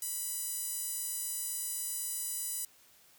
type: tone with high-pass filter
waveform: sawtooth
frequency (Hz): 987.8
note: B5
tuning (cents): 0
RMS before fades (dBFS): -37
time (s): 0.02-2.65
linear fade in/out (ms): 2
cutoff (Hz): 9100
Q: 1.8
effects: white hiss -62 dBFS RMS until 3.18 s